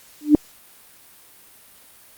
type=tone with exponential growth; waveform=sine; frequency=297.9 Hz; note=D4; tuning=25 cents sharp; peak=-4 dBFS; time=0.21-0.35 s; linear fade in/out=1 ms; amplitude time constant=30 ms; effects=white hiss -49 dBFS RMS until 2.17 s + Opus 48 kbps